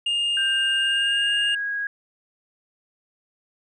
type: tone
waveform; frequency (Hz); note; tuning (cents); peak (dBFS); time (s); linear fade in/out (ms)
triangle; 2827; F7; +20; -19; 0.06-1.55; 5
type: tone with pitch glide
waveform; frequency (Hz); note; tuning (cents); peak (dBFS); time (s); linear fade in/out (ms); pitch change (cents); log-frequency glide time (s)
sine; 1575 to 1647.6; G6 to G#6; +8 to -14; -24; 0.37-1.87; 2; +78; 0.77-1.34
effects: resampled to 22050 Hz